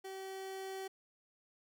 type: tone with level ramp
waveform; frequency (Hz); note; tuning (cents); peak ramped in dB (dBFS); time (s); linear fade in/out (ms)
30% pulse; 383.4; G4; -38; -41 to -38; 0.04-0.88; 10
effects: none